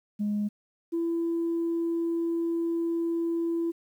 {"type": "tone pair in turn", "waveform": "sine", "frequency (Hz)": [207.7, 335.1], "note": ["G#3", "E4"], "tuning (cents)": [0, 29], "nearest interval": "minor sixth", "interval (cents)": 829, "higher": "second", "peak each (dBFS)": -24, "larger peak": "neither", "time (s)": [[0.19, 0.49], [0.92, 3.72]], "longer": "second", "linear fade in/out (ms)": 20, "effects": ["tanh soft clip ceiling -22 dBFS", "10-bit"]}